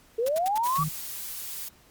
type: linear sweep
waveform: sine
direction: up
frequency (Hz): 435.2 to 1174.7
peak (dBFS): -23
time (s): 0.18-0.84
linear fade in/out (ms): 10
type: noise bursts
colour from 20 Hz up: white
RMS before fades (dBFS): -36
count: 6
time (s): 0.26-0.778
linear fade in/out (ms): 5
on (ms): 28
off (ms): 70
type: noise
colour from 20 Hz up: blue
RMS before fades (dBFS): -36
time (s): 0.63-1.69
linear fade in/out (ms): 10
type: tone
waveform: sine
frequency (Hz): 155.56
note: D#3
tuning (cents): 0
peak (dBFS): -27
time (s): 0.78-0.89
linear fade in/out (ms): 10
effects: pink hiss -58 dBFS RMS until 1.9 s + Opus 48 kbps